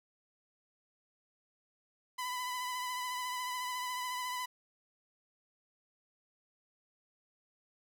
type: tone with vibrato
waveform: sawtooth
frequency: 1000 Hz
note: B5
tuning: 21 cents sharp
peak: -32 dBFS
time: 2.18-4.46 s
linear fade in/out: 10 ms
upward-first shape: triangle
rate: 14 Hz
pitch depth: 32 cents each way
effects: none